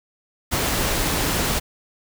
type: noise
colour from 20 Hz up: pink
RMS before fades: -22 dBFS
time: 0.51-1.6 s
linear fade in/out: 20 ms
effects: none